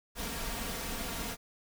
pink noise with comb filter, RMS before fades -37 dBFS, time 0.15-1.37 s, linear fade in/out 50 ms, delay 4.3 ms, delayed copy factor +0.6, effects none

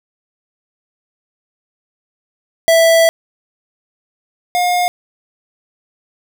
square tone pair in turn, 659.3 / 713.8 Hz, E5 / F5, 0 / +38 cents, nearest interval minor second, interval 138 cents, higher second, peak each -8 / -13 dBFS, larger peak first, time 2.68-3.09 / 4.55-4.88 s, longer first, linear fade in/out 0 ms, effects none

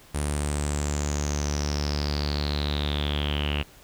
sawtooth tone with low-pass filter sweep, 73.3 Hz, D2, 3 cents flat, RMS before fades -27 dBFS, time 0.14-3.63 s, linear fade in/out 10 ms, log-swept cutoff 9700 to 2800 Hz, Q 9.6, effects pink hiss -52 dBFS RMS until 3.83 s

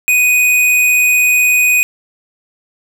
square tone, 2489 Hz, D#7, in tune, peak -9 dBFS, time 0.08-1.83 s, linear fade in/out 0 ms, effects 8-bit

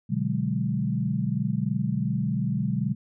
sine chord, G# half-diminished seventh, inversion first, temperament equal, 123.47 / 146.83 / 185 / 207.7 Hz, B2 / D3 / F#3 / G#3, 0 / 0 / 0 / 0 cents, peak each -29 dBFS, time 0.09-2.95 s, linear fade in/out 20 ms, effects none

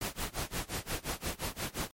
pink noise with tremolo, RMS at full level -34 dBFS, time 0.01-1.91 s, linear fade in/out 2 ms, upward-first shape sine, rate 5.7 Hz, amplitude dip 95%, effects MP3 64 kbps

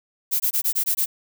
violet noise bursts, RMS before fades -21 dBFS, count 7, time 0.31-1.06 s, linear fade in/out 20 ms, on 90 ms, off 20 ms, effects none

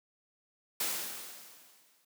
white noise with exponential decay, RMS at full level -31 dBFS, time 0.8-2.05 s, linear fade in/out 5 ms, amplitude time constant 270 ms, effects high-pass 200 Hz 12 dB/octave

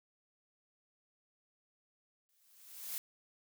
blue noise with exponential growth, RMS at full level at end -38 dBFS, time 2.29-2.98 s, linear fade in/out 0 ms, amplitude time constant 150 ms, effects none

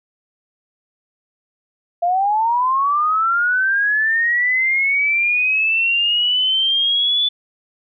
sine linear sweep, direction up, 679 to 3486 Hz, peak -14 dBFS, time 2.02-7.29 s, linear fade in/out 10 ms, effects none

